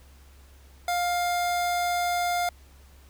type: tone pair together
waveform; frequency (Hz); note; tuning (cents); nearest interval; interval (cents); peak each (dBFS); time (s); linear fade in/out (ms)
square; 705.5 / 1400; F5 / F6; +17 / +4; octave; 1187; -25 / -35; 0.88-2.49; 2
effects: added 68 Hz sine -50 dBFS peak until 3.09 s + pink hiss -58 dBFS RMS until 3.09 s